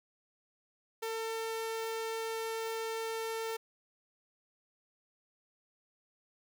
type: tone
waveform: sawtooth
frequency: 449.4 Hz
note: A4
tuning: 37 cents sharp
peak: -31 dBFS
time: 1.02-3.57 s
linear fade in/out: 10 ms
effects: none